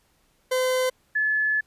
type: tone pair in turn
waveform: 40% pulse / sine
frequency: 512 / 1722.2 Hz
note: C5 / A6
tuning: -38 / -38 cents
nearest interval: octave + major sixth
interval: 2100 cents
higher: second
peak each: -20 dBFS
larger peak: neither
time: 0.51-0.9 / 1.15-1.61 s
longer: second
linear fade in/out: 10 ms
effects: pink hiss -65 dBFS RMS until 1.66 s + resampled to 32000 Hz